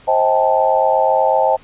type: chord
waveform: sine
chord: A half-diminished seventh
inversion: first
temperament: just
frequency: 528 / 633.6 / 792 / 880 Hz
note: C5 / Eb5 / G5 / A5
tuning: +16 / +31 / +18 / 0 cents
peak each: -17 dBFS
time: 0.07-1.57 s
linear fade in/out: 20 ms
effects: pink hiss -46 dBFS RMS until 1.63 s + resampled to 8000 Hz